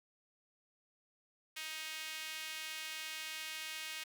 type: tone with high-pass filter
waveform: sawtooth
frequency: 314.3 Hz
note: D#4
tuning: 18 cents sharp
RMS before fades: -44 dBFS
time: 1.56-4.04 s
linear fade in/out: 10 ms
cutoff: 2400 Hz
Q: 1.6
effects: none